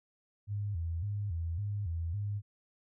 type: tone with vibrato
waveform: sine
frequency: 92.5 Hz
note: F#2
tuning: in tune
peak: -32 dBFS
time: 0.47-2.42 s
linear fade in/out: 50 ms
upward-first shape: square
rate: 1.8 Hz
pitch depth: 180 cents each way
effects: none